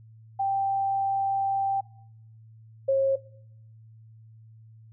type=tone pair in turn; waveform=sine; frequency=784 / 540.8 Hz; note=G5 / C#5; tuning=0 / -43 cents; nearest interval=tritone; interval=643 cents; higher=first; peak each=-23 / -19 dBFS; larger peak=second; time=0.39-1.81 / 2.88-3.16 s; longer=first; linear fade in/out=10 ms; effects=noise-tail reverb RT60 0.7 s tail -21 dB re dry + added 111 Hz sine -48 dBFS peak until 4.92 s